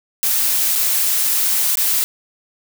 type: noise with dropouts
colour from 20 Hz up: blue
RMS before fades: -17 dBFS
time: 0.23-2.04 s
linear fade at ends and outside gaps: 0 ms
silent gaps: 0.754-0.758 / 1.755-1.772 s
effects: none